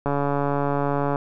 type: click train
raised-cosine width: 1 ms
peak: -10 dBFS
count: 157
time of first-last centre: 0.06-1.159 s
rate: 142 Hz
effects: none